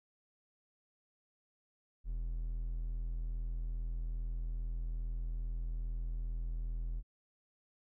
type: tone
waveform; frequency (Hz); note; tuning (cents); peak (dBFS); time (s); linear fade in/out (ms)
triangle; 41.2; E1; 0; -33; 2.04-7.03; 50
effects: none